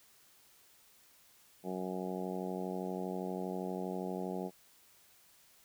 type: harmonic tone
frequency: 92.5 Hz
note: F#2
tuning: in tune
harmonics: 2 / 3 / 4 / 5 / 6 / 7 / 8 / 9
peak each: -40 / -45 / -42 / -44 / -49 / -46 / -48 / -48 dBFS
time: 1.63-4.51 s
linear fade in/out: 50 ms
effects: white hiss -64 dBFS RMS until 5.64 s